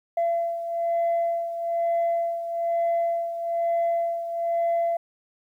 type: beating tone pair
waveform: sine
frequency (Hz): 678 / 679.1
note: E5 / F5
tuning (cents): +49 / -49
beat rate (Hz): 1.1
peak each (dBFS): -22 / -28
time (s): 0.17-4.97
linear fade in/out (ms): 5
effects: tanh soft clip ceiling -18 dBFS + 10-bit

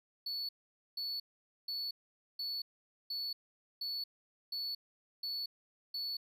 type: tone bursts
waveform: triangle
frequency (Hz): 4435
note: C#8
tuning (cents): 0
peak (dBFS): -35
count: 9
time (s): 0.26-6.17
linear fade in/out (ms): 5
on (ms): 230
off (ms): 480
effects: none

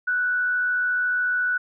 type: tone with frequency modulation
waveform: sine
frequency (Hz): 1480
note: F#6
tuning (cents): 0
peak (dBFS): -20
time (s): 0.07-1.58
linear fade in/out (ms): 10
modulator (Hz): 86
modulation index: 0.34
effects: none

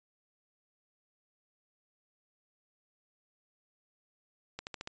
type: accelerating click train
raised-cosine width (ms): 0.2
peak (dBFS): -22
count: 5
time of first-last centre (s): 4.59-4.874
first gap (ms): 79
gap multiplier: 0.93
effects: resampled to 16000 Hz

